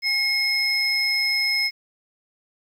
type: tone pair together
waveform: sine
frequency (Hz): 2163 / 5145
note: C#7 / E8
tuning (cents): -43 / -43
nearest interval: octave + minor third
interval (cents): 1500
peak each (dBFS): -20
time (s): 0.02-1.71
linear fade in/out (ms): 50
effects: tanh soft clip ceiling -16 dBFS + 9-bit